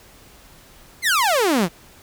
sawtooth exponential sweep, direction down, 2194 to 155.3 Hz, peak -12 dBFS, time 1.02-1.69 s, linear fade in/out 50 ms, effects pink hiss -48 dBFS RMS until 2.02 s

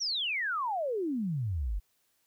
sine exponential sweep, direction down, 5900 to 43.65 Hz, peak -29 dBFS, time 0-1.8 s, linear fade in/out 20 ms, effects white hiss -73 dBFS RMS until 2.26 s

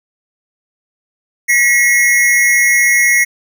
square tone pair together, 1930 / 2166 Hz, B6 / C#7, -40 / -41 cents, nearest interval major second, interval 199 cents, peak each -12 dBFS, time 1.48-3.25 s, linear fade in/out 20 ms, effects none

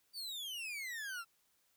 40% pulse exponential sweep, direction down, 4699 to 1323 Hz, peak -40 dBFS, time 0.13-1.25 s, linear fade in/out 50 ms, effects white hiss -75 dBFS RMS until 1.76 s

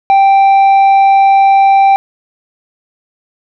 sine tone with tanh clipping, 784 Hz, G5, in tune, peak -5 dBFS, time 0.1-1.96 s, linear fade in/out 0 ms, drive 5 dB, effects none

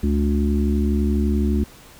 harmonic tone, 71.9 Hz, D2, 36 cents flat, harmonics 1 / 3 / 4 / 5, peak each -19 / -21 / -27 / -28 dBFS, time 0.03-1.64 s, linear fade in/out 5 ms, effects pink hiss -46 dBFS RMS until 1.99 s

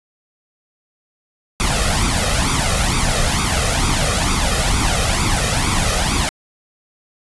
pink noise with flanger, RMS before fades -17 dBFS, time 1.6-6.29 s, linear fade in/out 0 ms, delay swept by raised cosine 0.84 to 1.61 ms, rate 2.2 Hz, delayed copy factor +0.7, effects resampled to 24000 Hz

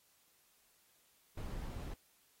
brown noise, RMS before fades -43 dBFS, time 1.37-1.94 s, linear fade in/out 5 ms, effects white hiss -71 dBFS RMS until 2.4 s + AAC 48 kbps

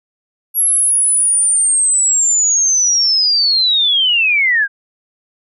sine linear sweep, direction down, 11370 to 1568 Hz, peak -10 dBFS, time 0.54-4.68 s, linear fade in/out 50 ms, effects none

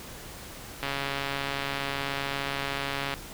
click train, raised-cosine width 0.3 ms, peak -14 dBFS, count 322, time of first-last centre 0.83-3.139 s, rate 139 Hz, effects pink hiss -43 dBFS RMS until 3.33 s

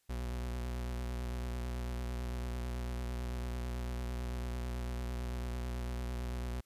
40% pulse tone with vibrato, 61 Hz, B1, 21 cents flat, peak -35 dBFS, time 0.09-6.61 s, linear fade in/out 10 ms, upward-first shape sine, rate 9 Hz, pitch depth 38 cents each way, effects white hiss -75 dBFS RMS until 6.65 s + resampled to 32000 Hz

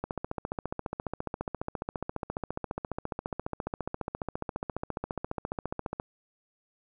click train, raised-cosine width 1 ms, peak -18 dBFS, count 88, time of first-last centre 0.04-5.999 s, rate 14.6 Hz, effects none

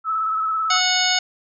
sine tone with vibrato, 1300 Hz, E6, 24 cents flat, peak -19 dBFS, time 0.04-0.81 s, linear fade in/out 50 ms, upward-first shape square, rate 18 Hz, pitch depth 25 cents each way
harmonic tone, 734 Hz, F#5, 14 cents flat, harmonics 1 / 2 / 3 / 4 / 5 / 6 / 7 / 9, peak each -25 / -25 / -25 / -25 / -25 / -25 / -25 / -25 dBFS, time 0.7-1.19 s, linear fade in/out 5 ms
effects none

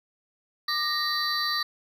triangle tone cluster, 1194 / 1865 / 4004 / 4575 Hz, D6 / A#6 / B7 / D8, +28 / 0 / +23 / -46 cents, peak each -29 dBFS, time 0.68-1.63 s, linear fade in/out 5 ms, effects none

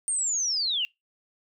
sine linear sweep, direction down, 8870 to 2710 Hz, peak -24 dBFS, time 0.08-0.85 s, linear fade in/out 0 ms, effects noise-tail reverb RT60 0.2 s tail -25 dB re dry

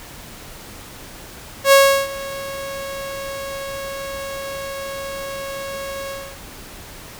sawtooth tone with ADSR envelope, 550 Hz, C#5, 14 cents flat, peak -3 dBFS, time 1.64-6.39 s, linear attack 82 ms, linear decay 350 ms, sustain -20 dB, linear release 290 ms, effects pink hiss -38 dBFS RMS until 7.19 s

